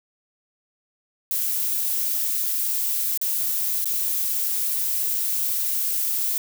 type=noise with dropouts; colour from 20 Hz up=violet; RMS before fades=-24 dBFS; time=1.31-6.38 s; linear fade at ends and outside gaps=1 ms; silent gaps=3.175-3.214 / 3.844-3.856 s; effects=none

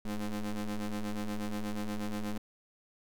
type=ring-modulated tone; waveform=40% pulse; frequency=103.83 Hz; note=G#2; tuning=in tune; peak=-29 dBFS; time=0.05-2.38 s; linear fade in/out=5 ms; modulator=108 Hz; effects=none

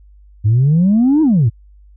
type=exponential two-way sweep; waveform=sine; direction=up then down; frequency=101.2 to 324.1 to 101.2 Hz; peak=-7 dBFS; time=0.44-1.5 s; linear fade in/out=20 ms; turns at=1.22 s; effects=tanh soft clip ceiling -6 dBFS + added 50 Hz sine -41 dBFS peak until 1.96 s

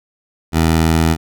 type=tone; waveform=15% pulse; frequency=81.1 Hz; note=E2; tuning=28 cents flat; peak=-5 dBFS; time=0.52-1.17 s; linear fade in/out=50 ms; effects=none

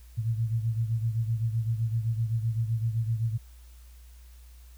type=beating tone pair; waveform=sine; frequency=112.2 / 120 Hz; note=A2 / B2; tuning=+34 / -49 cents; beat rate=7.8 Hz; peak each=-26 / -32 dBFS; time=0.17-3.38 s; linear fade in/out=20 ms; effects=added 60 Hz sine -47 dBFS peak until 4.77 s + white hiss -61 dBFS RMS until 4.77 s

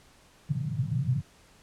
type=band-pass noise; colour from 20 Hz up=white; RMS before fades=-29 dBFS; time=0.49-1.22 s; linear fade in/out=10 ms; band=110 to 150 Hz; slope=48 dB/octave; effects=pink hiss -58 dBFS RMS until 1.62 s + low-pass 10000 Hz 12 dB/octave

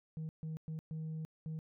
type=tone bursts at uneven times; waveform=sine; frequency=158.1 Hz; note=D#3; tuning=28 cents sharp; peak=-36 dBFS; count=5; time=0.17-0.29 / 0.43-0.57 / 0.68-0.79 / 0.91-1.25 / 1.46-1.59 s; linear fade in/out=0 ms; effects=tanh soft clip ceiling -37 dBFS

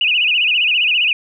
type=tone with vibrato; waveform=sine; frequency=2698 Hz; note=E7; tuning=40 cents sharp; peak=-12 dBFS; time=0.01-1.13 s; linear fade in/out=2 ms; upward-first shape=sine; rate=15 Hz; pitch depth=170 cents each way; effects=none

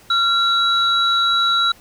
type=tone pair together; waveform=sine; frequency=1375 / 3901 Hz; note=F6 / B7; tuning=-27 / -22 cents; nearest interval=octave + tritone; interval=1805 cents; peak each=-16 dBFS; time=0.1-1.72 s; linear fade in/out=5 ms; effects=tanh soft clip ceiling -6 dBFS + pink hiss -48 dBFS RMS until 1.8 s

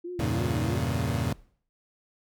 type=tone with vibrato; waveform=sine; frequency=334.6 Hz; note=E4; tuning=26 cents sharp; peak=-33 dBFS; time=0.04-0.78 s; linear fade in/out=10 ms; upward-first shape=sine; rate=3.1 Hz; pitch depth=130 cents each way
type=chord; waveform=30% pulse; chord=E diminished seventh; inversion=none; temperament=equal; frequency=82.41 / 98 / 116.54 / 138.59 Hz; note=E2 / G2 / Bb2 / Db3; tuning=0 / 0 / 0 / 0 cents; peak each=-29 / -31 / -27 / -29 dBFS; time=0.19-1.33 s; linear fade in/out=5 ms
type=noise with exponential decay; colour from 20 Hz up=brown; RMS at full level=-45 dBFS; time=1.32-1.69 s; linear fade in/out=0 ms; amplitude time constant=79 ms
effects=none

